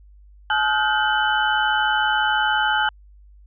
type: tone cluster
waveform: sine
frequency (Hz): 854 / 1279 / 1433 / 1553 / 3006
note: G#5 / D#6 / F6 / G6 / F#7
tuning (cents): +48 / +47 / +44 / -17 / +27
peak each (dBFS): -21 / -30 / -23 / -23 / -26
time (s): 0.5-2.89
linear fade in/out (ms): 2
effects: added 50 Hz sine -45 dBFS peak until 3.46 s